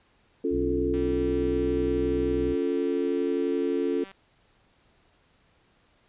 sine chord, Db augmented, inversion none, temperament equal, 277.2 / 349.2 / 440 Hz, Db4 / F4 / A4, 0 / 0 / 0 cents, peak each -28 dBFS, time 0.44-4.04 s, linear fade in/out 5 ms
harmonic tone, 62.9 Hz, B1, 32 cents sharp, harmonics 1 / 2 / 3 / 4 / 5 / 6 / 7, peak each -32 / -38 / -42 / -44 / -46 / -48 / -49 dBFS, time 0.5-2.56 s, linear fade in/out 50 ms
click train, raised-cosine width 0.3 ms, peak -31 dBFS, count 617, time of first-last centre 0.94-4.115 s, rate 194 Hz
effects pink hiss -64 dBFS RMS until 6.08 s + resampled to 8000 Hz

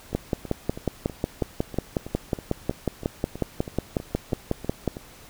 two click trains, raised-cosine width 2 ms, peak -21 / -9 dBFS, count 16 / 27, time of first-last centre 0.13-4.969 / 0.15-4.877 s, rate 3.1 / 5.5 Hz, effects pink hiss -48 dBFS RMS until 5.29 s

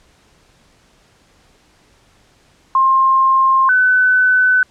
sine tone pair in turn, 1061 / 1506.1 Hz, C6 / F#6, +24 / +30 cents, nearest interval tritone, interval 606 cents, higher second, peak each -9 dBFS, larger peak neither, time 2.75-3.69 / 3.69-4.63 s, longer neither, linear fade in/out 2 ms, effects pink hiss -53 dBFS RMS until 4.7 s + low-pass 8000 Hz 12 dB/octave

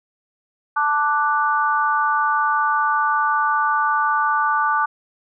sine chord, D major, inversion second, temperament equal, 880 / 1174.7 / 1480 Hz, A5 / D6 / F#6, 0 / 0 / 0 cents, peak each -21 / -19 / -22 dBFS, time 0.76-4.86 s, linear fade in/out 10 ms, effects none

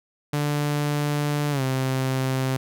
sawtooth tone with pitch glide, 146.83 to 131.57 Hz, D3 to C3, 0 to +10 cents, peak -18 dBFS, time 0.33-2.57 s, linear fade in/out 5 ms, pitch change -190 cents, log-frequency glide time 1.51-1.62 s, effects none

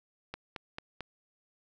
click train, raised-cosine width 0.3 ms, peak -22 dBFS, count 4, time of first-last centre 0.34-1.007 s, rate 4.5 Hz, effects none

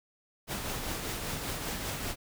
pink noise with tremolo, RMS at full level -34 dBFS, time 0.47-2.16 s, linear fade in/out 50 ms, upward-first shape triangle, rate 5.1 Hz, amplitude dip 40%, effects none

